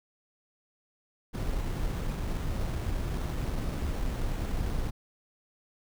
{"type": "noise with sample-and-hold", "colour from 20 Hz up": "brown", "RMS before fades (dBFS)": -31, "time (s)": [1.33, 4.91], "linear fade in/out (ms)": 20, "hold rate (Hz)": 4900, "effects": []}